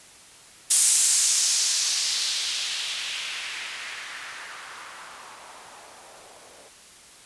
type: noise with low-pass filter sweep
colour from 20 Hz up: violet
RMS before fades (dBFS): -27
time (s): 0.7-6.69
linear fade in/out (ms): 10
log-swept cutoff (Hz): 9100 to 530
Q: 1.7
effects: white hiss -49 dBFS RMS until 7.25 s + resampled to 24000 Hz